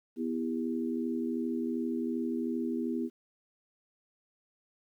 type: chord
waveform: sine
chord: E minor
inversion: second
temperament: equal with one note detuned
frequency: 246.9 / 329.6 / 402.3 Hz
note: B3 / E4 / G4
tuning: 0 / 0 / +45 cents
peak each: -32 / -35 / -38 dBFS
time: 0.16-3.1 s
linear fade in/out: 50 ms
effects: 11-bit